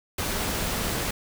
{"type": "noise", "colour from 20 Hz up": "pink", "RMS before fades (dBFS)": -28, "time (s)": [0.18, 1.11], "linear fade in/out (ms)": 5, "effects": []}